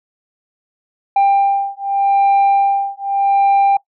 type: beating tone pair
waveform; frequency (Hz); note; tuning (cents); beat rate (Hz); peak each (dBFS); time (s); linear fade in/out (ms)
sine; 793 / 793.83; G5 / G5; +20 / +22; 0.83; -12; 1.16-3.77; 5
effects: noise-tail reverb RT60 0.1 s tail -21 dB re dry + tanh soft clip ceiling -8 dBFS